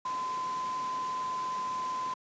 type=tone in noise; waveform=sine; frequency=1023 Hz; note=C6; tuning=39 cents flat; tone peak=-31 dBFS; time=0.05-2.14 s; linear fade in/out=5 ms; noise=pink; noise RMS=-44 dBFS; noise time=0.05-2.14 s; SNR=+10 dB; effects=high-pass 200 Hz 12 dB/octave + resampled to 16000 Hz